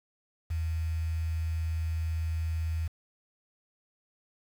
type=tone with quantisation; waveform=sine; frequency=81.1 Hz; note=E2; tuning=28 cents flat; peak=-28 dBFS; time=0.5-2.88 s; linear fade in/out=10 ms; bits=8; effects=none